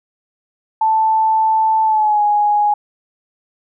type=tone with pitch glide; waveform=sine; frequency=880 to 831.6 Hz; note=A5 to G#5; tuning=0 to +2 cents; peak=-11 dBFS; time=0.81-2.74 s; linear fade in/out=5 ms; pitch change=-98 cents; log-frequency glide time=1.84-2.22 s; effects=none